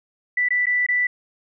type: tone with dropouts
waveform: sine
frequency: 1975.5 Hz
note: B6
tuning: in tune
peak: -17 dBFS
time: 0.37-1.07 s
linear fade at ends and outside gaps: 5 ms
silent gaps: 0.487-0.505 / 0.658-0.667 / 0.865-0.886 s
effects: none